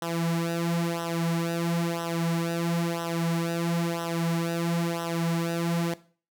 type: tone with flanger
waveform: sawtooth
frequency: 168.3 Hz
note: E3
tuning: 36 cents sharp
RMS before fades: -28 dBFS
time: 0.02-5.94 s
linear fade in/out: 2 ms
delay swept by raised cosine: 0.43 to 5.03 ms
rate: 1 Hz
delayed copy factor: -0.85
effects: noise-tail reverb RT60 0.4 s tail -17 dB re dry